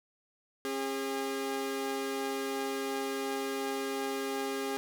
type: tone pair together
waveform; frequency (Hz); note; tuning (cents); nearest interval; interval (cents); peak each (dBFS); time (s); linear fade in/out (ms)
sawtooth; 270 / 406.4; C#4 / G#4; -45 / -38; perfect fifth; 707; -33 / -30; 0.65-4.77; 0
effects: none